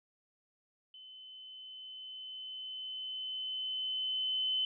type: tone with level ramp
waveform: sine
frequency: 3042 Hz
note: F#7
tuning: 47 cents sharp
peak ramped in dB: -50 to -29 dBFS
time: 0.94-4.65 s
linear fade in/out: 2 ms
effects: none

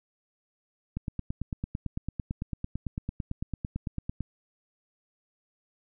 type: click train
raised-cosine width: 5 ms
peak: -19 dBFS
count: 30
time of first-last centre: 0.97-4.207 s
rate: 8.96 Hz
effects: none

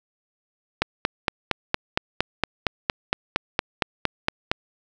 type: click train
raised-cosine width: 0.3 ms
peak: -3 dBFS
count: 17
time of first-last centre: 0.82-4.515 s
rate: 4.33 Hz
effects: none

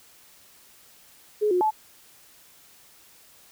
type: tone with pitch steps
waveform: sine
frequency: 421.7 / 360.7 / 864 Hz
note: G#4 / F#4 / A5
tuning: +26 / -44 / -32 cents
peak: -19 dBFS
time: 1.41-1.71 s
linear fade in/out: 20 ms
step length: 100 ms
effects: white hiss -54 dBFS RMS until 3.51 s

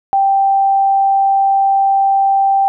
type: tone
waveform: sine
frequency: 784 Hz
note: G5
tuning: in tune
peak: -9 dBFS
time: 0.13-2.68 s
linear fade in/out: 0 ms
effects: none

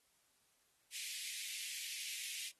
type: high-pass noise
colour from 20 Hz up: pink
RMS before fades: -45 dBFS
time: 0.91-2.52 s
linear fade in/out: 50 ms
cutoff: 2100 Hz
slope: 48 dB/octave
effects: white hiss -75 dBFS RMS until 2.59 s + AAC 32 kbps

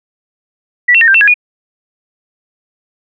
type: tone with pitch steps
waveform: sine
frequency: 1950 / 2712 / 1837 / 1578 / 2689 / 1663 / 2450 Hz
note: B6 / E7 / A#6 / G6 / E7 / G#6 / D#7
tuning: -23 / +49 / -26 / +11 / +34 / +2 / -27 cents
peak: -4 dBFS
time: 0.88-1.342 s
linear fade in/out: 10 ms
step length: 66 ms
effects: none

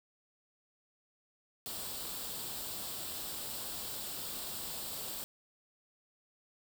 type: noise with comb filter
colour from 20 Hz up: white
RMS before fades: -41 dBFS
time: 1.66-5.24 s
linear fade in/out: 0 ms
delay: 0.24 ms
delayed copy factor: +0.55
effects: none

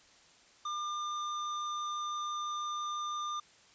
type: tone with hard clipping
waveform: sine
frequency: 1201 Hz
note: D6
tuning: 38 cents sharp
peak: -36 dBFS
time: 0.65-3.4 s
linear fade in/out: 5 ms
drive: 18 dB
effects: white hiss -61 dBFS RMS until 3.74 s + resampled to 16000 Hz

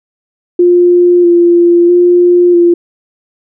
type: tone with vibrato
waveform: sine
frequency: 349.2 Hz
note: F4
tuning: in tune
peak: -3 dBFS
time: 0.59-2.74 s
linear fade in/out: 5 ms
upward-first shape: square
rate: 0.77 Hz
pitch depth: 18 cents each way
effects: none

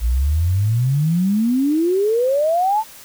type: exponential sweep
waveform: sine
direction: up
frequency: 55.2 to 905 Hz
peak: -14 dBFS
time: 0-2.84 s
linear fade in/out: 50 ms
effects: white hiss -41 dBFS RMS until 3.04 s

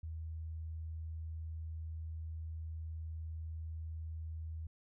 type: tone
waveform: sine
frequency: 80.2 Hz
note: E2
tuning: 47 cents flat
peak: -40 dBFS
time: 0.03-4.67 s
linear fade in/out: 5 ms
effects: none

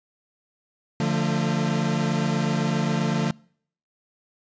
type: chord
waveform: 40% pulse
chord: D minor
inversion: none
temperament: equal with one note detuned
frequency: 146.83 / 174.61 / 223.7 Hz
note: D3 / F3 / A3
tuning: 0 / 0 / +29 cents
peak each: -25 dBFS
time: 1-3.31 s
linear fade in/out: 2 ms
effects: noise-tail reverb RT60 0.6 s tail -26 dB re dry + resampled to 16000 Hz

